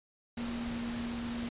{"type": "tone in noise", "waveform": "sine", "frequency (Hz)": 236.1, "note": "A#3", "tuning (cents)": 22, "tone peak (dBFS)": -35, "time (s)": [0.37, 1.49], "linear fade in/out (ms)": 5, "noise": "pink", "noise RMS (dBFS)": -42, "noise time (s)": [0.37, 1.49], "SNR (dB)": 4, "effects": ["resampled to 8000 Hz"]}